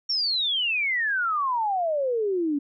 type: exponential sweep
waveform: sine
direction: down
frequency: 5588 to 277.4 Hz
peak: -22 dBFS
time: 0.09-2.59 s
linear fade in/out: 10 ms
effects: none